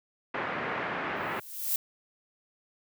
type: low-pass noise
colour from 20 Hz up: white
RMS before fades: -33 dBFS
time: 0.34-1.4 s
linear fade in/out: 5 ms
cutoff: 2000 Hz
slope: 24 dB/octave
type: noise with exponential growth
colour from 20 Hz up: violet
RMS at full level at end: -26 dBFS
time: 1.16-1.76 s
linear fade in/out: 1 ms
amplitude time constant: 130 ms
effects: high-pass 150 Hz 12 dB/octave